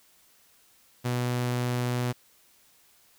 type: tone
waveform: sawtooth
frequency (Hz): 123.1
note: B2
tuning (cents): -5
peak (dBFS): -22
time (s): 1.04-2.13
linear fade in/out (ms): 20
effects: white hiss -61 dBFS RMS until 3.18 s